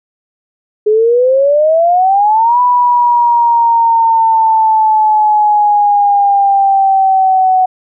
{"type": "exponential two-way sweep", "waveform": "sine", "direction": "up then down", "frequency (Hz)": [418.2, 987.8, 743], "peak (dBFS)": -6, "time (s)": [0.86, 7.66], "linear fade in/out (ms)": 10, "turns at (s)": 2.6, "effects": []}